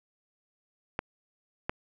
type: clicks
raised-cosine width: 0.5 ms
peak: -14 dBFS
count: 2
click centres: 0.991 / 1.695 s
effects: none